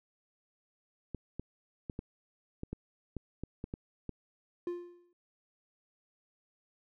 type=clicks; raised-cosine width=3 ms; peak=-25 dBFS; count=11; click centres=1.147 / 1.396 / 1.898 / 1.991 / 2.634 / 2.73 / 3.167 / 3.436 / 3.641 / 3.739 / 4.093 s
type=tone with exponential decay; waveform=triangle; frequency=350.4 Hz; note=F4; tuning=6 cents sharp; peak=-29 dBFS; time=4.67-5.13 s; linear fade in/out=2 ms; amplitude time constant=99 ms
effects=none